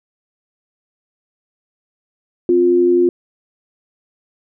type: tone pair together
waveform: sine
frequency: 261 / 352.7 Hz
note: C4 / F4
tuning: -4 / +17 cents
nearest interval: perfect fourth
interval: 521 cents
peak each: -19 / -10 dBFS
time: 2.49-3.09 s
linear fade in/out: 2 ms
effects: none